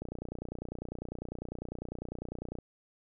click train, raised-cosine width 2 ms, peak -25 dBFS, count 78, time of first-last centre 0.02-2.587 s, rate 30 Hz, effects none

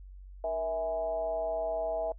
sine tone with frequency modulation, 650 Hz, E5, 24 cents flat, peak -29 dBFS, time 0.44-2.12 s, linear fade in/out 2 ms, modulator 178 Hz, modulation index 0.66, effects noise-tail reverb RT60 0.1 s tail -24 dB re dry + added 47 Hz sine -45 dBFS peak until 2.18 s

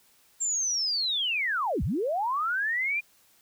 sine linear two-way sweep, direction down then up, 7459 to 50.1 to 2441 Hz, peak -25 dBFS, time 0.4-3.01 s, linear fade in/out 20 ms, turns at 1.83 s, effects white hiss -62 dBFS RMS until 3.41 s

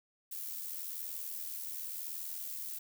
violet noise with amplitude modulation, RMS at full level -39 dBFS, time 0.31-2.79 s, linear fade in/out 10 ms, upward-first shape sine, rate 80.9 Hz, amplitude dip 50%, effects none

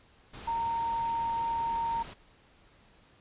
sine tone in noise, 922 Hz, A#5, 19 cents flat, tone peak -28 dBFS, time 0.47-2.03 s, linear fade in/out 10 ms, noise pink, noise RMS -45 dBFS, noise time 0.33-2.14 s, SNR +14 dB, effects pink hiss -61 dBFS RMS until 3.2 s + resampled to 8000 Hz

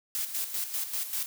blue noise with tremolo, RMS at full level -31 dBFS, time 0.15-1.26 s, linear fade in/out 0 ms, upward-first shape square, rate 5.1 Hz, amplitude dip 60%, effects none

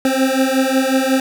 25% pulse beating tone pair, 261.6 / 267.1 Hz, C4 / C4, 0 / +36 cents, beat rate 5.5 Hz, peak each -13 dBFS, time 0.05-1.2 s, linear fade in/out 2 ms, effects none

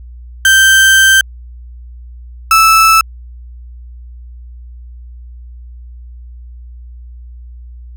35% pulse tone pair in turn, 1562 / 1313.5 Hz, G6 / E6, -7 / -7 cents, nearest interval minor third, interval 300 cents, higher first, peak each -3 dBFS, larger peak neither, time 0.45-1.21 / 2.51-3.01 s, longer first, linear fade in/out 2 ms, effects added 60 Hz sine -29 dBFS peak until 7.96 s

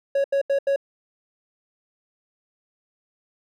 triangle tone bursts, 554.4 Hz, C#5, in tune, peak -16 dBFS, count 4, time 0.15-0.761 s, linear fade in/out 5 ms, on 92 ms, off 81 ms, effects none

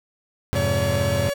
35% pulse chord, F minor, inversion none, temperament equal, 87.31 / 103.83 / 130.81 Hz, F2 / Ab2 / C3, 0 / 0 / 0 cents, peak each -24 dBFS, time 0.53-1.3 s, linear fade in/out 0 ms
45% pulse tone with vibrato, 567 Hz, C#5, 39 cents sharp, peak -23 dBFS, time 0.55-1.34 s, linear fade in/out 10 ms, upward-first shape sine, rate 14 Hz, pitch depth 10 cents each way
effects none

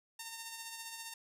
5% pulse tone with tremolo, 912 Hz, A#5, 38 cents flat, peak -30 dBFS, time 0.19-1.14 s, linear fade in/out 5 ms, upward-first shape sine, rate 15 Hz, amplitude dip 40%, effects none

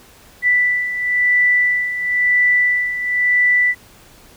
sine beating tone pair, 1975.5 / 1976.48 Hz, B6 / B6, 0 / +1 cents, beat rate 0.98 Hz, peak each -20 / -14 dBFS, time 0.42-3.75 s, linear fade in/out 50 ms, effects pink hiss -46 dBFS RMS until 4.36 s

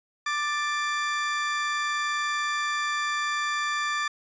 35% pulse tone pair together, 1181 / 1761.3 Hz, D6 / A6, +9 / +1 cents, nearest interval perfect fifth, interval 692 cents, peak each -26 / -27 dBFS, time 0.26-4.08 s, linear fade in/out 5 ms, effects resampled to 16000 Hz

